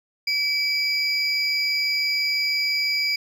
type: tone pair together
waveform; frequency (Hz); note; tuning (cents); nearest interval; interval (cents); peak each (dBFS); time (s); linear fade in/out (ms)
triangle; 2300 / 4874; D7 / D#8; -37 / -37; octave + minor second; 1300; -22; 0.27-3.16; 5
effects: none